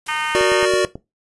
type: noise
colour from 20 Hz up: white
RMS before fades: -35 dBFS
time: 0.06-0.45 s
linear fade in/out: 5 ms
type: harmonic tone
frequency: 306.7 Hz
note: D#4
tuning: 25 cents flat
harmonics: 3 / 4 / 5 / 6 / 7 / 8 / 9 / 10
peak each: -26 / -27 / -28 / -29 / -29 / -30 / -31 / -31 dBFS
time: 0.08-0.66 s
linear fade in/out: 10 ms
type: chord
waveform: square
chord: Gb augmented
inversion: none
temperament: equal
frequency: 370 / 466.2 / 587.3 Hz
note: Gb4 / Bb4 / D5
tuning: 0 / 0 / 0 cents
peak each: -17 / -23 / -20 dBFS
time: 0.35-0.85 s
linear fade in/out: 0 ms
type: click train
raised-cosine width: 2 ms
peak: -17 dBFS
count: 6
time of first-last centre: 0.41-0.955 s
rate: 9.17 Hz
effects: noise-tail reverb RT60 0.2 s tail -17 dB re dry + resampled to 24000 Hz